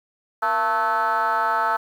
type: tone with frequency modulation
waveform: sine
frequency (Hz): 1097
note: C#6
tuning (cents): -18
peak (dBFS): -17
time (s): 0.42-1.77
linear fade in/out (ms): 10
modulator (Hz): 209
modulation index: 1.9
effects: tanh soft clip ceiling -15 dBFS + 8-bit